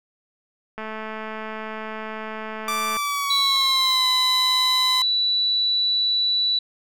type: click train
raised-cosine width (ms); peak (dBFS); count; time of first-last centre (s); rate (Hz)
0.5; -18; 478; 0.78-2.968; 218
type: tone with pitch glide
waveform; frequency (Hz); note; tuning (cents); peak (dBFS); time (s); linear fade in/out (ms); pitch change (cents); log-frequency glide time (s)
sawtooth; 1174.7 to 1022.6; D6 to C6; 0 to -40; -19; 2.68-5.02; 2; -240; 2.91-4.07
type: tone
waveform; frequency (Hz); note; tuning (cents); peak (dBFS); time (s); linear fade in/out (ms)
sine; 3951; B7; 0; -18; 3.3-6.59; 5
effects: none